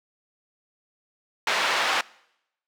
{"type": "band-pass noise", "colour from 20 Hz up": "pink", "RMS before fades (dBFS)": -24, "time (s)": [1.47, 2.01], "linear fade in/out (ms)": 2, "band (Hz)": [880, 3500], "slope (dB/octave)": 12, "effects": ["noise-tail reverb RT60 0.8 s tail -23 dB re dry"]}